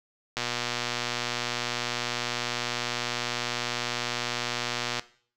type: click train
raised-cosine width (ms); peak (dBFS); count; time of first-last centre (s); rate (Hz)
0.2; -11; 556; 0.37-4.995; 120
effects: noise-tail reverb RT60 0.5 s tail -18 dB re dry